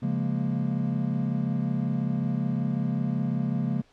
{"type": "chord", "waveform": "triangle", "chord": "Bb minor seventh", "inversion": "first", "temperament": "equal", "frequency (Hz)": [138.59, 174.61, 207.7, 233.1], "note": ["Db3", "F3", "Ab3", "Bb3"], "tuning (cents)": [0, 0, 0, 0], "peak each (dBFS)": [-27, -29, -29, -28], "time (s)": [0.02, 3.82], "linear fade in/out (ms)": 10, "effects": ["pink hiss -61 dBFS RMS until 3.92 s", "low-pass 5000 Hz 12 dB/octave"]}